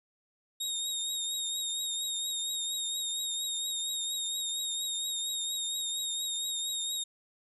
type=tone with vibrato; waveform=25% pulse; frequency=3729 Hz; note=A#7; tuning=in tune; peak=-27 dBFS; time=0.6-7.04 s; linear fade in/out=10 ms; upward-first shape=triangle; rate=4.3 Hz; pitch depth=43 cents each way; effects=none